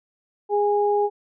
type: tone pair together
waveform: sine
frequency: 411.5 / 823 Hz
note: G#4 / G#5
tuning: -16 / -16 cents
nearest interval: octave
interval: 1200 cents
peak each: -19 / -22 dBFS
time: 0.49-1.1 s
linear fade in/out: 50 ms
effects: none